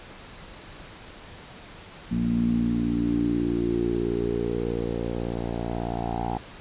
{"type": "tone with low-pass filter sweep", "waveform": "10% pulse", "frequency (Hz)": 58.27, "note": "A#1", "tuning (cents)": 0, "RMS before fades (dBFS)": -26, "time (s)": [2.11, 6.38], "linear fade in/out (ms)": 10, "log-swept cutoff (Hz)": [210, 790], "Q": 6.6, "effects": ["pink hiss -44 dBFS RMS until 6.6 s", "resampled to 8000 Hz"]}